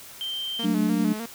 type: tone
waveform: sine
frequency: 3136 Hz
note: G7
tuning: in tune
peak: -28 dBFS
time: 0.21-0.65 s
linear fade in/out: 0 ms
type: tone with vibrato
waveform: sawtooth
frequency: 222.6 Hz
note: A3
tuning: 20 cents sharp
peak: -27 dBFS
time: 0.59-1.26 s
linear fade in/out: 5 ms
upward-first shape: square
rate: 3.3 Hz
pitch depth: 64 cents each way
type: chord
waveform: sine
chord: D major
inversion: first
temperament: equal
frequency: 185 / 220 / 293.7 Hz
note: F#3 / A3 / D4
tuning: 0 / 0 / 0 cents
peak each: -25 dBFS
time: 0.63-1.14 s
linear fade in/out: 20 ms
effects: white hiss -44 dBFS RMS until 1.34 s